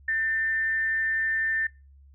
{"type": "tone with frequency modulation", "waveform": "sine", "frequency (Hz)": 1794, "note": "A6", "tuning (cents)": 33, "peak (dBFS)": -23, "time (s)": [0.08, 1.67], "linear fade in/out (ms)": 5, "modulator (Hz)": 274, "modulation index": 0.2, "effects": ["noise-tail reverb RT60 0.3 s tail -26 dB re dry", "added 69 Hz sine -50 dBFS peak until 2.14 s"]}